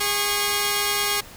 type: tone pair together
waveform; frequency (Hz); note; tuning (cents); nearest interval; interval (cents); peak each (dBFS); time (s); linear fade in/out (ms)
5% pulse; 409.9 / 1096; G#4 / C#6; -23 / -20; octave + perfect fourth; 1703; -12; 0-1.21; 10
effects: pink hiss -43 dBFS RMS until 1.36 s